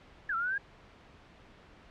sine exponential two-way sweep, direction down then up, 1760 to 1318.5 to 1654 Hz, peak -29 dBFS, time 0.29-0.58 s, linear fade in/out 5 ms, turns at 0.35 s, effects pink hiss -56 dBFS RMS until 1.9 s + low-pass 3000 Hz 12 dB/octave

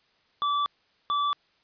square tone pair in turn, 1158 / 1158 Hz, D6 / D6, -25 / -25 cents, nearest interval unison, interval 0 cents, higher neither, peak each -24 dBFS, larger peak neither, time 0.42-0.66 / 1.1-1.33 s, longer first, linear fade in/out 0 ms, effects white hiss -66 dBFS RMS until 1.63 s + resampled to 11025 Hz

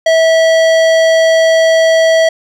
sine tone with hard clipping, 650 Hz, E5, 24 cents flat, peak -8 dBFS, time 0.06-2.29 s, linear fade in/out 5 ms, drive 15 dB, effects none

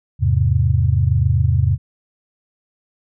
sine chord, E augmented, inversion none, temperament equal, 82.41 / 103.83 / 130.81 Hz, E2 / G#2 / B#2, 0 / 0 / 0 cents, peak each -17 dBFS, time 0.19-1.78 s, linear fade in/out 50 ms, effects none

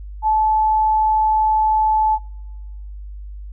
sine tone, 867 Hz, A5, 26 cents flat, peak -13 dBFS, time 0.22-2.19 s, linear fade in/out 50 ms, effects noise-tail reverb RT60 1.0 s tail -25 dB re dry + added 50 Hz sine -30 dBFS peak until 3.52 s

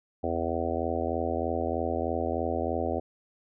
harmonic tone, 83.2 Hz, E2, 17 cents sharp, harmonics 1 / 3 / 4 / 5 / 6 / 7 / 8 / 9, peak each -35 / -35 / -35 / -35 / -35 / -35 / -35 / -35 dBFS, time 0.23-3 s, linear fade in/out 10 ms, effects none

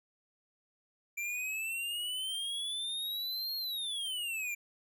square exponential two-way sweep, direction up then down, 2349 to 4290 to 2349 Hz, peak -35 dBFS, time 1.17-4.55 s, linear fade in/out 10 ms, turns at 3.56 s, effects none

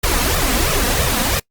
pink noise with flanger, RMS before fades -17 dBFS, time 0.03-1.4 s, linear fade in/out 10 ms, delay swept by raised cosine 1.6 to 4.2 ms, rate 3 Hz, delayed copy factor +0.85, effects noise-tail reverb RT60 0.1 s tail -25 dB re dry + Opus 48 kbps

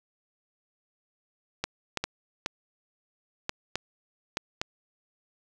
clicks, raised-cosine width 0.2 ms, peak -11 dBFS, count 8, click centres 1.64 / 1.973 / 2.04 / 2.461 / 3.494 / 3.756 / 4.371 / 4.615 s, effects none

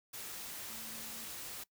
sine tone in noise, 224.8 Hz, A3, 37 cents sharp, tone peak -55 dBFS, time 0.69-1.25 s, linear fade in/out 10 ms, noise white, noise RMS -45 dBFS, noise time 0.13-1.64 s, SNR -13 dB, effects noise-tail reverb RT60 0.1 s tail -21 dB re dry

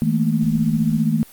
sine tone cluster, 159.6 / 215.6 / 230.7 Hz, D#3 / A3 / A#3, +44 / -35 / -18 cents, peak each -20 dBFS, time 0.02-1.23 s, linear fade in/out 0 ms, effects white hiss -45 dBFS RMS until 1.32 s + Opus 32 kbps

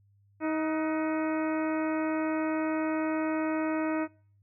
harmonic tone with a mistuned harmonic, 314.9 Hz, D#4, 21 cents sharp, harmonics 1 / 2 / 3 / 4 / 5 / 6 / 7 / 8, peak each -28 / -34 / -38 / -40 / -42 / -44 / -45 / -46 dBFS, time 0.4-4.08 s, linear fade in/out 50 ms, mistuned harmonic 5, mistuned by -70 cents, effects noise-tail reverb RT60 0.5 s tail -25 dB re dry + added 100 Hz sine -61 dBFS peak until 4.42 s

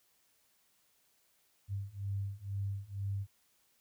sine beating tone pair, 98 / 100.1 Hz, G2 / G2, 0 / +37 cents, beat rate 2.1 Hz, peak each -39 / -38 dBFS, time 1.68-3.27 s, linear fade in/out 50 ms, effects white hiss -72 dBFS RMS until 3.8 s

